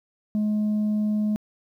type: tone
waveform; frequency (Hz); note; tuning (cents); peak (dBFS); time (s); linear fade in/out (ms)
sine; 211.5; G#3; +32; -18; 0.35-1.36; 0
effects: tanh soft clip ceiling -20 dBFS + 10-bit